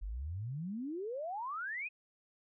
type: exponential sweep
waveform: sine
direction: up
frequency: 44.01 to 2583 Hz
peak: -37 dBFS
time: 0.01-1.89 s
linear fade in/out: 20 ms
effects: none